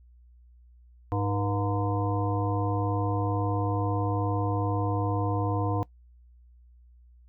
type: harmonic tone with a mistuned harmonic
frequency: 102.3 Hz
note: G#2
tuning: 26 cents flat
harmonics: 1 / 3 / 5 / 7 / 9 / 10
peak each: -27 / -32 / -34 / -35 / -37 / -37 dBFS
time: 1.12-5.83 s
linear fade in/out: 0 ms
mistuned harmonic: 5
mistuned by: -95 cents
effects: noise-tail reverb RT60 0.1 s tail -20 dB re dry + added 60 Hz sine -52 dBFS peak until 7.28 s